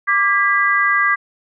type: chord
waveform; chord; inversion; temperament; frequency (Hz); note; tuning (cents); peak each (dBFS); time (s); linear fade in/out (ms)
sine; G# diminished; second; equal with one note detuned; 1174.7 / 1624.2 / 1975.5; D6 / G#6 / B6; 0 / -39 / 0; -17; 0.07-1.16; 20
effects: none